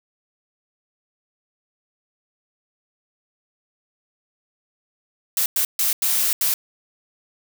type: noise bursts at uneven times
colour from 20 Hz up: blue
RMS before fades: -20 dBFS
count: 5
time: 5.37-5.46 / 5.56-5.65 / 5.79-5.93 / 6.02-6.33 / 6.41-6.54 s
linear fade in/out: 2 ms
effects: none